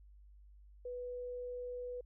sine tone, 493.4 Hz, B4, 2 cents flat, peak -40 dBFS, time 0.85-2.01 s, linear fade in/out 5 ms, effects added 50 Hz sine -56 dBFS peak until 2.05 s

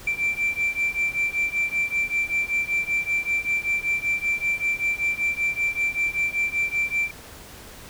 sine beating tone pair, 2344 / 2349.2 Hz, D7 / D7, -4 / 0 cents, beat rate 5.2 Hz, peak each -24 / -23 dBFS, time 0.07-7.11 s, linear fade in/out 5 ms, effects tanh soft clip ceiling -17 dBFS + pink hiss -43 dBFS RMS until 7.89 s

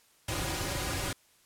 pink noise with comb filter, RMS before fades -33 dBFS, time 0.28-1.13 s, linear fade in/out 5 ms, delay 4.5 ms, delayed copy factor -1, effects white hiss -64 dBFS RMS until 1.45 s + low-pass 12000 Hz 12 dB/octave

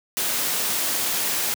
white noise, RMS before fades -24 dBFS, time 0.17-1.54 s, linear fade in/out 0 ms, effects high-pass 150 Hz 12 dB/octave

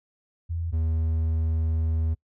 sine / triangle tone pair in turn, 84 / 80.35 Hz, E2 / E2, +33 / -44 cents, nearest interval minor second, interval 77 cents, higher first, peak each -26 / -20 dBFS, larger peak second, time 0.49-0.72 / 0.72-2.15 s, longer second, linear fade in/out 20 ms, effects noise-tail reverb RT60 0.1 s tail -25 dB re dry

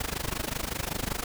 pink noise with amplitude modulation, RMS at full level -29 dBFS, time 0-1.24 s, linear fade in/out 5 ms, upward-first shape sine, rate 25.3 Hz, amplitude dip 90%, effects none

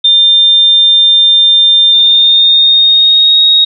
sine tone with pitch glide, 3600 to 3762 Hz, A7 to A#7, +39 to +15 cents, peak -3 dBFS, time 0.04-3.65 s, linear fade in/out 10 ms, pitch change +76 cents, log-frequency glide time 1.89-3.41 s, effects none

